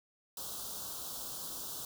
white band-stop noise, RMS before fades -42 dBFS, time 0.37-1.85 s, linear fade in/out 2 ms, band 1400 to 3200 Hz, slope 48 dB/octave, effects none

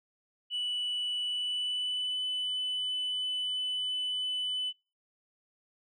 sine tone with pitch glide, 2960 to 3001 Hz, F#7 to F#7, 0 to +24 cents, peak -28 dBFS, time 0.5-4.73 s, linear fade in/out 50 ms, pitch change +24 cents, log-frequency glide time 1.24-2.23 s, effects noise-tail reverb RT60 0.3 s tail -26 dB re dry + tanh soft clip ceiling -28 dBFS

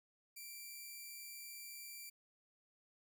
5% pulse tone, 2349 Hz, D7, in tune, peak -39 dBFS, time 0.36-2.1 s, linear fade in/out 10 ms, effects none

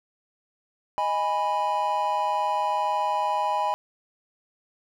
triangle chord, G# minor, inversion second, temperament equal with one note detuned, 622.3 / 825.8 / 987.8 Hz, D#5 / G#5 / B5, 0 / -10 / 0 cents, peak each -29 / -24 / -24 dBFS, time 0.98-3.74 s, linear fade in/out 0 ms, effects none

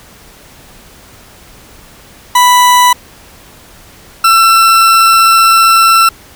40% pulse tone pair in turn, 987.8 / 1342.1 Hz, B5 / E6, 0 / +31 cents, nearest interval perfect fourth, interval 531 cents, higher second, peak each -3 dBFS, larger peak neither, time 2.35-2.93 / 4.24-6.09 s, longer second, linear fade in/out 5 ms, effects pink hiss -38 dBFS RMS until 6.35 s

